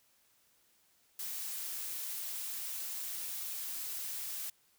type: noise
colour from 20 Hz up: blue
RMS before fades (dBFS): -40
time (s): 1.19-4.5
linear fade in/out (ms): 5
effects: white hiss -70 dBFS RMS until 4.78 s